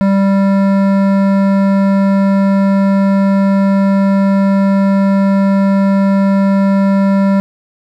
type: tone with hard clipping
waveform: sine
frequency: 196 Hz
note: G3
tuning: in tune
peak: -10 dBFS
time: 0.01-7.4 s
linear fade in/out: 0 ms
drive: 14 dB
effects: none